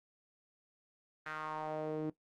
sawtooth tone with band-pass filter sweep, 155 Hz, D#3, 6 cents flat, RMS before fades -39 dBFS, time 1.26-2.1 s, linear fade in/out 5 ms, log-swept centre 1600 to 340 Hz, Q 3, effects noise-tail reverb RT60 0.1 s tail -17 dB re dry + Opus 24 kbps

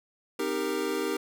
square chord, C minor seventh, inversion none, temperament equal with one note detuned, 261.6 / 311.1 / 396.8 / 466.2 Hz, C4 / Eb4 / G4 / Bb4, 0 / 0 / +21 / 0 cents, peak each -38 / -34 / -32 / -34 dBFS, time 0.39-1.17 s, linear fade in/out 5 ms, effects none

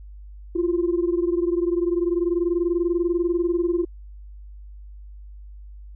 sine tone pair together, 340.8 / 361.1 Hz, F4 / F#4, -42 / -42 cents, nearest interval minor second, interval 100 cents, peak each -20 / -23 dBFS, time 0.55-3.85 s, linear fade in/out 10 ms, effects tanh soft clip ceiling -13 dBFS + added 50 Hz sine -38 dBFS peak until 5.95 s

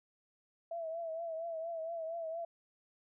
sine tone with vibrato, 659.3 Hz, E5, in tune, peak -37 dBFS, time 0.71-2.45 s, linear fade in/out 5 ms, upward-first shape triangle, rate 4.3 Hz, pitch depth 67 cents each way, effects none

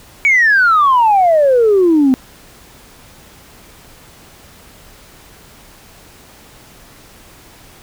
sine exponential sweep, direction down, 2290 to 252.2 Hz, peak -6 dBFS, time 0.25-2.14 s, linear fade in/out 0 ms, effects tanh soft clip ceiling -4 dBFS + pink hiss -42 dBFS RMS until 7.82 s

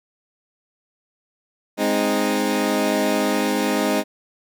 20% pulse chord, Ab major, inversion none, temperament equal, 207.7 / 261.6 / 311.1 Hz, Ab3 / C4 / Eb4, 0 / 0 / 0 cents, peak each -18 dBFS, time 1.77-4.04 s, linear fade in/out 50 ms, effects none

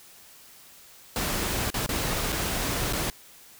pink noise with dropouts, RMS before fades -28 dBFS, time 1.16-3.1 s, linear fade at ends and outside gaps 1 ms, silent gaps 1.703-1.742 / 1.862-1.891 / 2.322-2.326 / 2.926-2.933 s, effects white hiss -51 dBFS RMS until 3.59 s

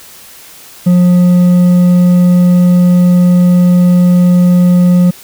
triangle tone with hard clipping, 178.3 Hz, F3, 36 cents sharp, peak -5 dBFS, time 0.86-5.11 s, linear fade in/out 10 ms, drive 7 dB, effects white hiss -35 dBFS RMS until 5.23 s

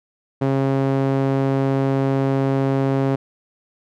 sawtooth tone with band-pass filter, 135.6 Hz, C#3, 38 cents flat, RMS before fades -19 dBFS, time 0.41-3.16 s, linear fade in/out 10 ms, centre 370 Hz, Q 0.72, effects none

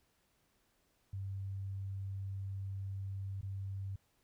sine tone with dropouts, 97.4 Hz, G2, 11 cents flat, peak -38 dBFS, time 1.13-3.96 s, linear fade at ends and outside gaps 5 ms, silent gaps 3.412-3.429 s, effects pink hiss -75 dBFS RMS until 4.23 s

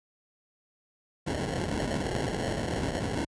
pink noise with sample-and-hold, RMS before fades -30 dBFS, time 1.26-3.25 s, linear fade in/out 10 ms, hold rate 1225 Hz, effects high-pass 60 Hz 12 dB/octave + resampled to 22050 Hz

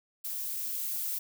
violet noise with level ramp, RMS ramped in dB -36 to -33 dBFS, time 0.24-1.19 s, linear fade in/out 10 ms, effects none

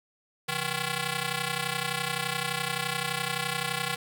5% pulse ring-modulated tone, 309.9 Hz, D#4, 7 cents flat, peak -14 dBFS, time 0.48-3.96 s, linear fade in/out 5 ms, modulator 449 Hz, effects none

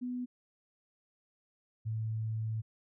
sine tone pair in turn, 248.1 / 110.52 Hz, B3 / A2, +8 / +8 cents, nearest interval octave + major second, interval 1400 cents, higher first, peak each -34 / -32 dBFS, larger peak second, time 0.01-0.26 / 1.85-2.62 s, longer second, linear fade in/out 20 ms, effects none

